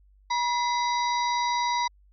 harmonic tone with a mistuned harmonic, 965 Hz, B5, 40 cents flat, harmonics 1 / 2 / 4 / 5 / 6, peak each -24 / -33 / -35 / -37 / -40 dBFS, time 0.3-1.88 s, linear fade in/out 10 ms, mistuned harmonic 2, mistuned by +89 cents, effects added 49 Hz sine -55 dBFS peak until 2.12 s

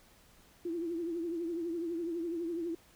sine tone with vibrato, 337.3 Hz, E4, 40 cents sharp, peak -33 dBFS, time 0.65-2.75 s, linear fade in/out 5 ms, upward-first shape triangle, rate 12 Hz, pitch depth 91 cents each way, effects pink hiss -62 dBFS RMS until 2.95 s

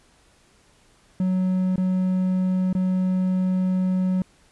triangle tone with dropouts, 185.3 Hz, F#3, 3 cents sharp, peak -17 dBFS, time 1.2-4.22 s, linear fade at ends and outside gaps 2 ms, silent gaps 1.759-1.779 / 2.729-2.75 s, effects pink hiss -58 dBFS RMS until 4.51 s + resampled to 24000 Hz

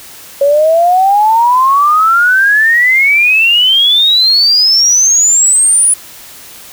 sine exponential sweep, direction up, 553 to 9970 Hz, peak -5 dBFS, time 0.41-5.94 s, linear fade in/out 5 ms, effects white hiss -33 dBFS RMS until 6.72 s

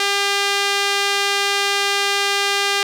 sawtooth tone with band-pass filter, 400.5 Hz, G4, 37 cents sharp, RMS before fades -19 dBFS, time 0-2.83 s, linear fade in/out 2 ms, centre 3400 Hz, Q 0.82, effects none

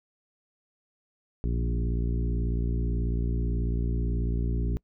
harmonic tone with a mistuned harmonic, 58.27 Hz, A#1, in tune, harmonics 1 / 2 / 3 / 4 / 5 / 6 / 7, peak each -26 / -32 / -36 / -38 / -40 / -42 / -43 dBFS, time 1.44-4.77 s, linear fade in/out 0 ms, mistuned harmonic 2, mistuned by +25 cents, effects noise-tail reverb RT60 0.1 s tail -25 dB re dry

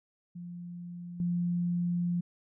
sine tone with level steps, 174.61 Hz, F3, in tune, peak -39 / -27 dBFS, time 0.35-2.21 s, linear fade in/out 10 ms, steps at 1.2 s, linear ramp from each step 2 ms, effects none

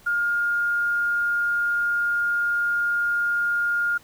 sine tone with quantisation, 1415 Hz, F6, 22 cents sharp, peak -20 dBFS, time 0.06-3.98 s, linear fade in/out 10 ms, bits 8, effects pink hiss -53 dBFS RMS until 4.03 s

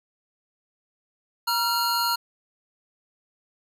square tone cluster, 949 / 1375 / 4289 Hz, A#5 / F6 / C8, +31 / -27 / +42 cents, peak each -27 dBFS, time 1.47-2.16 s, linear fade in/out 10 ms, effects none

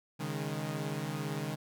sawtooth tone cluster, 137 / 154.7 / 206.6 Hz, C#3 / D#3 / G#3, -20 / -10 / -9 cents, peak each -35 / -33 / -37 dBFS, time 0.19-1.56 s, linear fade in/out 20 ms, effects none

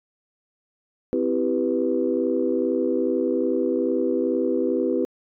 sine chord, C major seventh, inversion none, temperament equal with one note detuned, 258.5 / 329.6 / 392 / 493.9 Hz, C4 / E4 / G4 / B4, -21 / 0 / 0 / 0 cents, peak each -25 dBFS, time 1.13-5.05 s, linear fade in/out 0 ms, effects tanh soft clip ceiling -9 dBFS

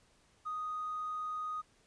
triangle tone with tanh clipping, 1244.5 Hz, D#6, in tune, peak -35 dBFS, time 0.45-1.62 s, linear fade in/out 20 ms, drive 1 dB, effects pink hiss -68 dBFS RMS until 1.86 s + resampled to 22050 Hz

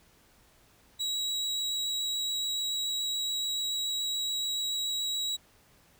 35% pulse tone with vibrato, 3871 Hz, B7, 35 cents flat, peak -28 dBFS, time 0.99-5.37 s, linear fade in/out 20 ms, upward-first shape sine, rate 7 Hz, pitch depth 10 cents each way, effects pink hiss -62 dBFS RMS until 5.99 s

